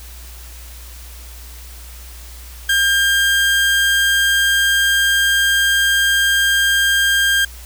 30% pulse tone, 1600 Hz, G6, 35 cents sharp, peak -10 dBFS, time 2.69-7.45 s, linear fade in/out 5 ms, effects added 60 Hz sine -34 dBFS peak until 7.65 s + white hiss -40 dBFS RMS until 7.65 s

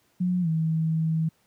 sine tone with pitch glide, 180.2 to 160.54 Hz, F#3 to E3, -45 to -45 cents, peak -21 dBFS, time 0.2-1.29 s, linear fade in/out 10 ms, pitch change -200 cents, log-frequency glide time 0.41-0.48 s, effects pink hiss -66 dBFS RMS until 1.46 s + high-pass 100 Hz 12 dB/octave

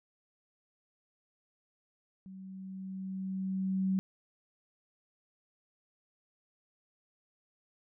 sine tone with level ramp, 190 Hz, F#3, 46 cents sharp, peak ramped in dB -45 to -26 dBFS, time 2.26-3.99 s, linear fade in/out 0 ms, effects none

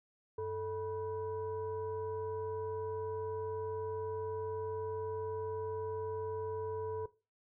sine tone with frequency modulation, 440 Hz, A4, in tune, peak -35 dBFS, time 0.38-7.06 s, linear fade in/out 5 ms, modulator 536 Hz, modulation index 0.56, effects noise-tail reverb RT60 0.3 s tail -17 dB re dry

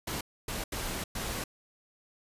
pink noise bursts at uneven times, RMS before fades -35 dBFS, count 4, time 0.07-0.21 / 0.48-0.64 / 0.72-1.04 / 1.15-1.44 s, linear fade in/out 5 ms, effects resampled to 32000 Hz

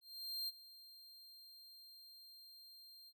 45% pulse tone with ADSR envelope, 4186 Hz, C8, in tune, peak -38 dBFS, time 0.01-3.13 s, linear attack 470 ms, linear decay 30 ms, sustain -18 dB, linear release 49 ms, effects none

